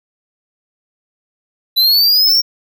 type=linear sweep; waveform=square; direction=up; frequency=3951 to 5570 Hz; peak=-9 dBFS; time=1.76-2.42 s; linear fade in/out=20 ms; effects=none